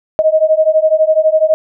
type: beating tone pair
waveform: sine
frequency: 622.3 / 634.3 Hz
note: D#5 / D#5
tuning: 0 / +33 cents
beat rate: 12 Hz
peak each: -11 dBFS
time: 0.19-1.54 s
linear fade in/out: 0 ms
effects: none

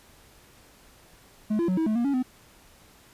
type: tone with pitch steps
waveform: triangle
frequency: 213.5 / 340.4 / 184.8 / 322.1 / 216.4 / 237.4 / 280 / 254.5 Hz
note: G#3 / F4 / F#3 / E4 / A3 / A#3 / C#4 / C4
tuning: +48 / -44 / -2 / -40 / -29 / +32 / +18 / -48 cents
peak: -20 dBFS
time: 1.5-2.228 s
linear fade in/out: 10 ms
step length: 91 ms
effects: pink hiss -55 dBFS RMS until 3.13 s + resampled to 32000 Hz

